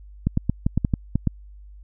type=clicks; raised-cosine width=5 ms; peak=-7 dBFS; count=9; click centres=0.27 / 0.374 / 0.496 / 0.665 / 0.776 / 0.848 / 0.938 / 1.156 / 1.273 s; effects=added 50 Hz sine -41 dBFS peak until 1.83 s